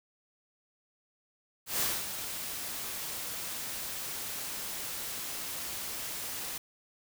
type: noise with ADSR envelope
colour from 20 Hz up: white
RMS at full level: -29 dBFS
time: 1.66-6.58 s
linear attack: 140 ms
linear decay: 240 ms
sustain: -9 dB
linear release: 4 ms
effects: none